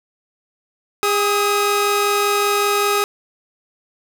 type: tone pair together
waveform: sawtooth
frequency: 406.6 / 1265 Hz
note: G#4 / D#6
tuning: -37 / +28 cents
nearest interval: octave + minor sixth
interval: 1965 cents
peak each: -14 / -15 dBFS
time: 1.03-3.04 s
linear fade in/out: 0 ms
effects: none